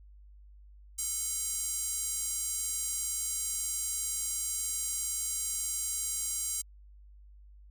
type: tone with high-pass filter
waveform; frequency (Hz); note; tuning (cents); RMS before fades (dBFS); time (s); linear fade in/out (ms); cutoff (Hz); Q
square; 439.5; A4; -2; -34; 0.98-6.62; 10; 7700; 2.6
effects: added 50 Hz sine -51 dBFS peak until 7.7 s